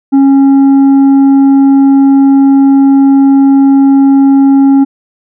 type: tone with tanh clipping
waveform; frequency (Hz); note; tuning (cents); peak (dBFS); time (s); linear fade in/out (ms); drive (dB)
sine; 273.9; C#4; -21; -3; 0.12-4.85; 20; 5
effects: none